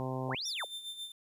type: harmonic tone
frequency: 130 Hz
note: C3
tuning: 11 cents flat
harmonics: 1 / 2 / 3 / 4 / 5 / 6 / 7 / 8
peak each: -37 / -40 / -42 / -43 / -44 / -45 / -45 / -46 dBFS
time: 0-0.35 s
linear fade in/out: 0 ms
type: linear two-way sweep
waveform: sine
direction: up then down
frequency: 259.8 to 5920 to 342.3 Hz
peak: -35 dBFS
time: 0.28-0.65 s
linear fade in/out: 10 ms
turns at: 0.47 s
type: tone with tremolo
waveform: 45% pulse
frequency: 3573 Hz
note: A7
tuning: 26 cents sharp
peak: -38 dBFS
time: 0.45-1.12 s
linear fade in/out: 5 ms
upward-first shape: sine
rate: 7.4 Hz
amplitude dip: 65%
effects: resampled to 32000 Hz + 11-bit